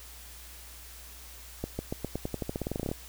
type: accelerating click train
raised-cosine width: 2 ms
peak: -18 dBFS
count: 19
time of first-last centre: 1.64-2.915 s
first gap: 150 ms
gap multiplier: 0.9
effects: added 60 Hz sine -49 dBFS peak until 3.08 s + white hiss -49 dBFS RMS until 3.08 s